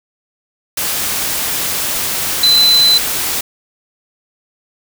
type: tone in noise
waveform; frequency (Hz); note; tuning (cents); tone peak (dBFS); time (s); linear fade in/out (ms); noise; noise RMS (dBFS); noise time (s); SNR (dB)
sine; 4032; B7; +35; -7; 2.43-2.98; 5; white; -18; 0.77-3.41; +8
effects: none